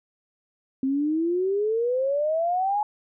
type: exponential sweep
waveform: sine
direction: up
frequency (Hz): 261.6 to 852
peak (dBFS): -21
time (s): 0.83-2.83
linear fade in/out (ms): 2
effects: none